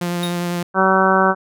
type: tone with vibrato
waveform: sawtooth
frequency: 174.61 Hz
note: F3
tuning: in tune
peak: -16 dBFS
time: 0.01-0.63 s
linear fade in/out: 5 ms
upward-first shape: triangle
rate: 10 Hz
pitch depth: 15 cents each way
type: tone with exponential decay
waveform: square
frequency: 3729 Hz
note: A#7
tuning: in tune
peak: -22 dBFS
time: 0.23-0.42 s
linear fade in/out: 2 ms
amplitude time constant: 40 ms
type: harmonic tone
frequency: 190 Hz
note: F#3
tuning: 46 cents sharp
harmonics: 1 / 2 / 3 / 4 / 5 / 6 / 7 / 8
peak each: -20 / -20 / -20 / -20 / -20 / -20 / -20 / -20 dBFS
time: 0.74-1.35 s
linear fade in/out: 50 ms
effects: none